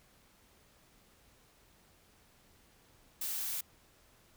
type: noise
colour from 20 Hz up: blue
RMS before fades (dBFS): -37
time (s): 3.21-3.61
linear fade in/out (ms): 5
effects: pink hiss -65 dBFS RMS until 4.36 s